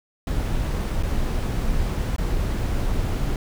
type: noise with dropouts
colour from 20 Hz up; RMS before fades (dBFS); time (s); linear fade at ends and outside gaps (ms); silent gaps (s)
brown; -23; 0.27-3.36; 2; 1.027-1.033 / 2.163-2.182
effects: none